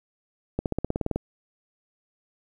accelerating click train, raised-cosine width 2 ms, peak -12 dBFS, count 11, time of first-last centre 0.59-1.16 s, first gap 68 ms, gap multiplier 0.96, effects 9-bit

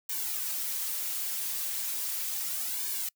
blue noise with flanger, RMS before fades -33 dBFS, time 0.09-3.09 s, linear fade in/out 5 ms, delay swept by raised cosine 1.5 to 7.4 ms, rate 0.36 Hz, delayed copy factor -1, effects noise-tail reverb RT60 0.1 s tail -26 dB re dry

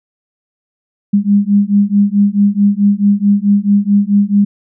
sine beating tone pair, 200.4 / 205 Hz, G3 / G#3, +38 / -22 cents, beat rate 4.6 Hz, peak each -11 dBFS, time 1.13-4.45 s, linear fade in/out 10 ms, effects none

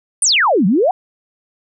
sine exponential two-way sweep, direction down then up, 9956 to 170 to 793 Hz, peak -10 dBFS, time 0.22-0.91 s, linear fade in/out 2 ms, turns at 0.66 s, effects none

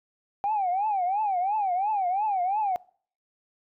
sine tone with vibrato, 784 Hz, G5, in tune, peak -22 dBFS, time 0.44-2.76 s, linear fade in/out 0 ms, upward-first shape triangle, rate 2.9 Hz, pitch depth 210 cents each way, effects noise-tail reverb RT60 0.5 s tail -24 dB re dry + tanh soft clip ceiling -19 dBFS

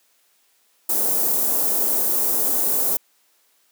white band-stop noise, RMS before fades -20 dBFS, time 0.89-2.97 s, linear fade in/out 5 ms, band 580 to 12000 Hz, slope 12 dB/octave, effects white hiss -62 dBFS RMS until 3.71 s + high-pass 300 Hz 12 dB/octave

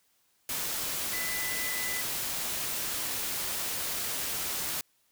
sine tone in noise, 2000 Hz, B6, 21 cents sharp, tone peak -35 dBFS, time 1.13-2.01 s, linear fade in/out 2 ms, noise white, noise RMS -33 dBFS, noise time 0.49-4.81 s, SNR -5 dB, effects white hiss -70 dBFS RMS until 5.11 s

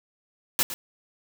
white noise with echo, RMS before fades -22 dBFS, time 0.59-0.63 s, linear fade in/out 0 ms, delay 110 ms, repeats 1, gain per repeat -12 dB, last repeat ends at 0.74 s, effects none

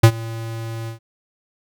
square tone with ADSR envelope, 113.7 Hz, A#2, 43 cents flat, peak -4 dBFS, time 0.03-0.99 s, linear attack 9 ms, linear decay 69 ms, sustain -23 dB, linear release 110 ms, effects none

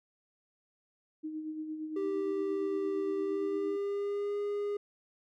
sine tone with tremolo, 311.1 Hz, D#4, in tune, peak -34 dBFS, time 1.23-3.77 s, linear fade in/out 20 ms, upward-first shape sine, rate 8.7 Hz, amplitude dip 45%
triangle tone with pitch glide, 392 to 409.8 Hz, G4 to G#4, 0 to -23 cents, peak -29 dBFS, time 1.96-4.77 s, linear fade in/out 5 ms, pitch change +77 cents, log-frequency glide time 3.2-4.39 s
effects none

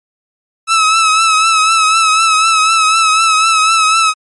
sawtooth tone with vibrato, 1300 Hz, E6, 24 cents flat, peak -4 dBFS, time 0.67-4.14 s, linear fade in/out 50 ms, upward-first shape triangle, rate 4 Hz, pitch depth 53 cents each way, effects MP3 48 kbps

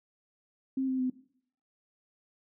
sine tone with pitch steps, 265.1 / 260.6 / 255.3 Hz, C4 / C4 / C4, +23 / -7 / -42 cents, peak -27 dBFS, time 0.77-1.1 s, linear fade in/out 5 ms, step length 110 ms, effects noise-tail reverb RT60 0.6 s tail -17 dB re dry

